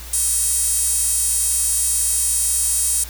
5% pulse tone with high-pass filter, 639 Hz, D#5, 46 cents sharp, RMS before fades -19 dBFS, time 0.13-3.04 s, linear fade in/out 5 ms, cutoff 9900 Hz, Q 3.1, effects added 60 Hz sine -34 dBFS peak until 3.09 s + white hiss -37 dBFS RMS until 3.09 s

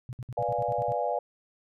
sine tone bursts, 123.47 Hz, B2, in tune, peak -34 dBFS, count 9, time 0.09-0.921 s, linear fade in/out 0 ms, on 39 ms, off 60 ms
sine chord, B diminished seventh, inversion none, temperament equal, 493.9 / 587.3 / 698.5 / 830.6 Hz, B4 / D5 / F5 / Ab5, 0 / 0 / 0 / 0 cents, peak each -32 / -31 / -31 / -32 dBFS, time 0.37-1.19 s, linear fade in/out 5 ms
effects none

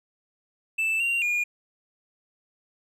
triangle tone with pitch steps, 2643 / 2763 / 2430 Hz, E7 / F7 / D#7, +4 / -19 / -42 cents, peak -21 dBFS, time 0.78-1.44 s, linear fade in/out 10 ms, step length 220 ms, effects none

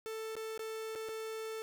45% pulse tone with dropouts, 442.1 Hz, A4, 8 cents sharp, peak -39 dBFS, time 0.06-1.62 s, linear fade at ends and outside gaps 0 ms, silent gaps 0.354-0.366 / 0.577-0.593 / 0.952-0.957 / 1.087-1.091 s, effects none

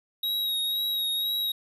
square tone with vibrato, 3804 Hz, A#7, 34 cents sharp, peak -26 dBFS, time 0.23-1.52 s, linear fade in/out 5 ms, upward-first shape sine, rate 2 Hz, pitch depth 26 cents each way, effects none

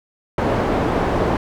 white low-pass noise, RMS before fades -19 dBFS, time 0.38-1.37 s, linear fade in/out 2 ms, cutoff 670 Hz, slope 12 dB/octave, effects none

